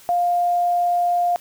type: tone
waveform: sine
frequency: 703 Hz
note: F5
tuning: 11 cents sharp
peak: -16 dBFS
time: 0.09-1.36 s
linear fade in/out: 0 ms
effects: white hiss -47 dBFS RMS until 1.4 s